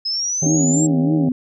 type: linear sweep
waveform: sine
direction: up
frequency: 5090 to 7570 Hz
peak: -19 dBFS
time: 0.05-0.87 s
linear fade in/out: 10 ms
type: harmonic tone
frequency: 79.6 Hz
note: D#2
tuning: 40 cents sharp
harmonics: 2 / 3 / 4 / 5 / 6 / 7 / 8 / 9 / 10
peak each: -18 / -31 / -35 / -30 / -39 / -30 / -42 / -37 / -39 dBFS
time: 0.42-1.29 s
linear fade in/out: 5 ms
type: tone with vibrato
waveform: sine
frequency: 281.3 Hz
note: C#4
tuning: 26 cents sharp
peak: -16 dBFS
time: 0.46-1.32 s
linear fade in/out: 2 ms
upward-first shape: sine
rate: 3.3 Hz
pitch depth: 190 cents each way
effects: none